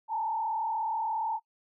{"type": "tone with frequency modulation", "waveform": "sine", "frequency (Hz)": 887, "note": "A5", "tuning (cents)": 14, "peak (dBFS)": -28, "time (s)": [0.08, 1.4], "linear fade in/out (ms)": 50, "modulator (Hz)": 36.7, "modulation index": 1.1, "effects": ["noise-tail reverb RT60 0.1 s tail -24 dB re dry"]}